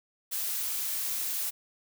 blue noise, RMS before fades -32 dBFS, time 0.31-1.51 s, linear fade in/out 20 ms, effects none

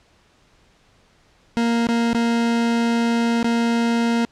40% pulse tone with dropouts, 233.1 Hz, A#3, in tune, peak -16 dBFS, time 1.57-4.25 s, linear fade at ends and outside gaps 0 ms, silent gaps 1.87-1.888 / 2.132-2.147 / 3.429-3.444 s, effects pink hiss -57 dBFS RMS until 4.31 s + low-pass 6000 Hz 12 dB/octave

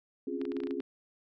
sine chord, Db major seventh, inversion third, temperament equal with one note detuned, 263.9 / 277.2 / 349.2 / 415.3 Hz, C4 / Db4 / F4 / Ab4, +15 / 0 / 0 / 0 cents, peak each -38 dBFS, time 0.27-0.81 s, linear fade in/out 5 ms
clicks, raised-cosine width 0.3 ms, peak -30 dBFS, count 9, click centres 0.415 / 0.453 / 0.519 / 0.567 / 0.603 / 0.636 / 0.671 / 0.709 / 0.803 s
effects none

